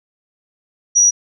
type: tone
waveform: sine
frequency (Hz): 5800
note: F#8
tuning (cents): -35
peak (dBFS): -8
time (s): 0.95-1.11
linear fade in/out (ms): 20
effects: none